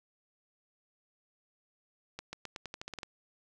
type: accelerating click train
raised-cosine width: 0.2 ms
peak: -23 dBFS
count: 11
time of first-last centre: 2.19-3.032 s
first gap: 140 ms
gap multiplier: 0.88
effects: none